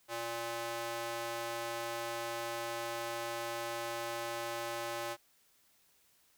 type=tone with high-pass filter; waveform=square; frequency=116.54 Hz; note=A#2; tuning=in tune; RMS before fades=-39 dBFS; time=0.08-5.17 s; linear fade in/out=50 ms; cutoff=580 Hz; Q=1.1; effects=white hiss -69 dBFS RMS until 6.37 s